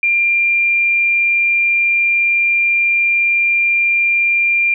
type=tone; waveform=sine; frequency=2387 Hz; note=D7; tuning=28 cents sharp; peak=-11 dBFS; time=0.03-4.74 s; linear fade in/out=2 ms; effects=none